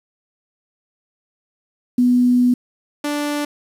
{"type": "tone pair in turn", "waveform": ["sine", "sawtooth"], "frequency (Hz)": [246.9, 293], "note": ["B3", "D4"], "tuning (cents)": [0, -4], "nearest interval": "minor third", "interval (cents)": 296, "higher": "second", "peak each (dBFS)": [-11, -16], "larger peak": "first", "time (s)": [[1.98, 2.54], [3.04, 3.45]], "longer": "first", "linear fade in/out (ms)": 5, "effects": ["resampled to 32000 Hz", "7-bit"]}